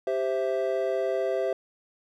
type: chord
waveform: triangle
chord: C major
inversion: second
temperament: equal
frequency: 392 / 523.3 / 659.3 Hz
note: G4 / C5 / E5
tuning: 0 / 0 / 0 cents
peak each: -27 dBFS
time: 0.07-1.53 s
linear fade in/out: 2 ms
effects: none